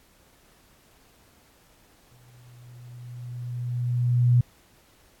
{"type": "tone with exponential growth", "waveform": "sine", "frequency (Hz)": 122.2, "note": "B2", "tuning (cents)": -18, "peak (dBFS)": -14, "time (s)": [2.11, 4.41], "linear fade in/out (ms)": 5, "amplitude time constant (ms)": 500, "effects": ["pink hiss -59 dBFS RMS until 5.2 s", "AAC 64 kbps"]}